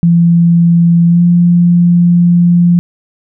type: tone with pitch glide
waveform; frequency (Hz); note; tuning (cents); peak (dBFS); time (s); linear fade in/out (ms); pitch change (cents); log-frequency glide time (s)
sine; 170 to 173.77; F3 to F3; -46 to -8; -4; 0.03-2.79; 0; +38; 1.07-1.22
effects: none